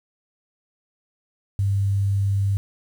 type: tone with quantisation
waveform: sine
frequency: 99.1 Hz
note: G2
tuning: 19 cents sharp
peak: -18 dBFS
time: 1.59-2.57 s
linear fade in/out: 0 ms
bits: 8
effects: none